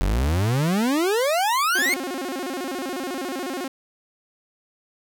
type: exponential sweep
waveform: 40% pulse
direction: up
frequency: 43.28 to 2217 Hz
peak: -18 dBFS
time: 0.01-1.94 s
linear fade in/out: 0 ms
type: tone with vibrato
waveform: sawtooth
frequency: 311.1 Hz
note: D#4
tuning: in tune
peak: -23 dBFS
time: 1.75-3.68 s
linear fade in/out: 5 ms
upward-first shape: square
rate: 14 Hz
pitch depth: 260 cents each way
effects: none